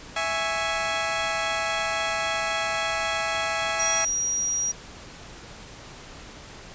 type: chord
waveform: 15% pulse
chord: C# minor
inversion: first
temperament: equal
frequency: 659.3 / 830.6 / 1108.7 Hz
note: E5 / G#5 / C#6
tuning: 0 / 0 / 0 cents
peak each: -21 / -22 / -27 dBFS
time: 0.16-4.05 s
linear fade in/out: 5 ms
type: tone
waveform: sine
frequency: 5740 Hz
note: F8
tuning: 47 cents sharp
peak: -23 dBFS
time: 3.79-4.72 s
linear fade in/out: 10 ms
effects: pink hiss -43 dBFS RMS until 6.74 s + resampled to 16000 Hz